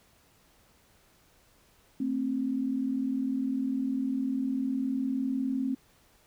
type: tone pair together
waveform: sine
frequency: 226.7 / 266.6 Hz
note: A#3 / C4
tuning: -48 / +33 cents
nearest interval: minor third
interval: 281 cents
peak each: -33 / -28 dBFS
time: 2-5.75 s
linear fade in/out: 5 ms
effects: pink hiss -63 dBFS RMS until 6.26 s